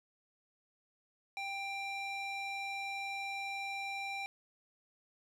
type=tone with band-pass filter; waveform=square; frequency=789 Hz; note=G5; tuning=11 cents sharp; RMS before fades=-40 dBFS; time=1.37-4.26 s; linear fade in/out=0 ms; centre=2400 Hz; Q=1.3; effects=none